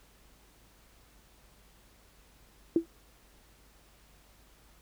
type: tone with exponential decay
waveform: sine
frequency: 332.4 Hz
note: E4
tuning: 15 cents sharp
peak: -17 dBFS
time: 2.76-2.86 s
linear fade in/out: 2 ms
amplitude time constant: 21 ms
effects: added 50 Hz sine -62 dBFS peak until 4.81 s + pink hiss -62 dBFS RMS until 4.81 s